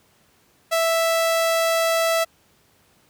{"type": "tone", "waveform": "sawtooth", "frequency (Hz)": 659.3, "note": "E5", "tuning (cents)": 0, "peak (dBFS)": -14, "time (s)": [0.71, 2.25], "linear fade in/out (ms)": 20, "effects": ["pink hiss -59 dBFS RMS until 3.09 s", "high-pass 80 Hz 12 dB/octave"]}